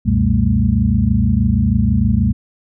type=tone cluster; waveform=sine; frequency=67.9 / 91.3 / 122.3 / 197.3 / 223.6 Hz; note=C#2 / F#2 / B2 / G3 / A3; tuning=-35 / -23 / -16 / +11 / +28 cents; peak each=-18 dBFS; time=0.05-2.33 s; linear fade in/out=20 ms; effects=none